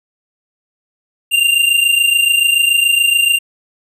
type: tone pair together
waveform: square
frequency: 2767 / 2794 Hz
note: F7 / F7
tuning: -17 / 0 cents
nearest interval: unison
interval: 17 cents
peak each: -16 / -12 dBFS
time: 1.31-3.39 s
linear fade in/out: 20 ms
effects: resampled to 32000 Hz